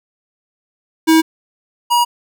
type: tone pair in turn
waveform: square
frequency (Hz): 321.3 / 957.8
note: E4 / A#5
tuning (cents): -44 / +47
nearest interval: octave + perfect fifth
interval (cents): 1891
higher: second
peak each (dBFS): -8 / -11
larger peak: first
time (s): 1.07-1.22 / 1.9-2.05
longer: neither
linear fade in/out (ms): 20
effects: none